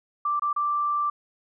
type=tone with dropouts; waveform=sine; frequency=1174.7 Hz; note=D6; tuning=in tune; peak=-22 dBFS; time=0.25-1.1 s; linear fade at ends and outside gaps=5 ms; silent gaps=0.396-0.42 / 0.53-0.562 s; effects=none